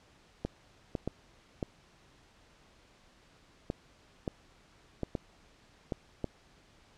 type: clicks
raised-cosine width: 2 ms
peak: -19 dBFS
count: 10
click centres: 0.45 / 0.952 / 1.076 / 1.628 / 3.701 / 4.278 / 5.033 / 5.152 / 5.922 / 6.243 s
effects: pink hiss -62 dBFS RMS until 6.97 s + low-pass 6000 Hz 12 dB/octave